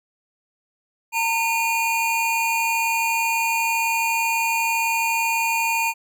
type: tone pair together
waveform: square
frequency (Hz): 913 / 2437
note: A#5 / D#7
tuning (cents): -36 / -37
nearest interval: octave + perfect fourth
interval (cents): 1699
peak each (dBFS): -23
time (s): 1.12-5.94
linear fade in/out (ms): 50
effects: none